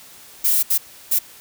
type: noise bursts at uneven times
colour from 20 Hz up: violet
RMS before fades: -17 dBFS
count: 3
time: 0.44-0.63 / 0.7-0.78 / 1.11-1.19 s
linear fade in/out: 10 ms
effects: white hiss -44 dBFS RMS until 1.4 s